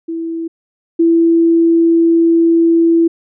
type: tone pair in turn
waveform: sine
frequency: 329.6 / 332.9 Hz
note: E4 / E4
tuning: 0 / +17 cents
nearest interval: unison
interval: 17 cents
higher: second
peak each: -18 / -7 dBFS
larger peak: second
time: 0.08-0.48 / 0.99-3.08 s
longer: second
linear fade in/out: 10 ms
effects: none